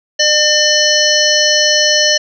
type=harmonic tone with a mistuned harmonic; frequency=600 Hz; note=D5; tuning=37 cents sharp; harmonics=1 / 3 / 5 / 7 / 9 / 10; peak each=-16 / -16 / -16 / -16 / -16 / -16 dBFS; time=0.19-2.18 s; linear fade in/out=10 ms; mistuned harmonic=7; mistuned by=+18 cents; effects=none